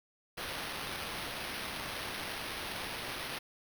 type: noise with sample-and-hold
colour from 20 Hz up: white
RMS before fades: -40 dBFS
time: 0.37-3.39 s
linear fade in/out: 10 ms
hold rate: 7350 Hz
effects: none